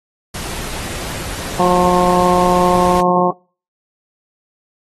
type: noise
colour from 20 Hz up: pink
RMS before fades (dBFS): -26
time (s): 0.34-3.01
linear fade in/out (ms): 5
type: harmonic tone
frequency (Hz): 179.2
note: F3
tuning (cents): +45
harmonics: 1 / 2 / 3 / 4 / 5 / 6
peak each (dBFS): -18 / -18 / -18 / -18 / -18 / -18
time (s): 1.59-3.31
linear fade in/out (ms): 10
effects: noise-tail reverb RT60 0.4 s tail -26 dB re dry + AAC 32 kbps